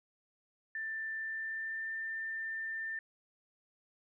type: tone with pitch glide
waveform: sine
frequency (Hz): 1776 to 1791.5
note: A6 to A6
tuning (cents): +16 to +31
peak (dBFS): -36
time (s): 0.75-2.99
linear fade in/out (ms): 2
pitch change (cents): +15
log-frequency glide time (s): 1.16-1.94
effects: none